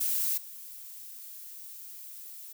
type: noise with level steps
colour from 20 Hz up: violet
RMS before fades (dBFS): -29 / -45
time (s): 0-2.53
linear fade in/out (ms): 10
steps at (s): 0.37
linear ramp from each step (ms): 10
effects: none